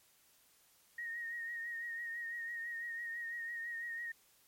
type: tone with vibrato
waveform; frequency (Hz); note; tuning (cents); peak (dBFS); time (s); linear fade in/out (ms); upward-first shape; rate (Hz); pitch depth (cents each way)
sine; 1866; A#6; +1; -39; 0.98-4.12; 5; triangle; 6; 41
effects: white hiss -68 dBFS RMS until 4.47 s + MP3 64 kbps